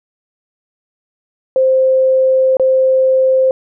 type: tone with dropouts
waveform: sine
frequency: 523.3 Hz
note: C5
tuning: in tune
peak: -8 dBFS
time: 1.56-3.51 s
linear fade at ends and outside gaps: 1 ms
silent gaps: 2.569-2.597 s
effects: none